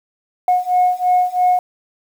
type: beating tone pair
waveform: sine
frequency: 724 / 727 Hz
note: F#5 / F#5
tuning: -38 / -31 cents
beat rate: 3 Hz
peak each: -15 / -14 dBFS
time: 0.48-1.59 s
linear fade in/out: 2 ms
effects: tanh soft clip ceiling -7 dBFS + 7-bit

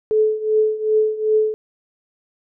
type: tone with tremolo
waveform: sine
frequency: 432.2 Hz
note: A4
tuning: 31 cents flat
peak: -11 dBFS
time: 0.11-1.54 s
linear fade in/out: 0 ms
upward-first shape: triangle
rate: 2.6 Hz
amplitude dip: 85%
effects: none

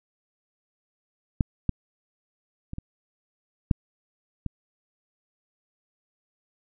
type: clicks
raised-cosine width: 5 ms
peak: -8 / -10 / -22 / -21 / -6 / -17 dBFS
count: 6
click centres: 1.408 / 1.693 / 2.734 / 2.784 / 3.712 / 4.463 s
effects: none

